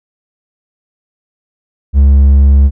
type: tone with hard clipping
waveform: sine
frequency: 69.3 Hz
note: C#2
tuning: in tune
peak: -4 dBFS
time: 1.93-2.71 s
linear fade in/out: 50 ms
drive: 3 dB
effects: none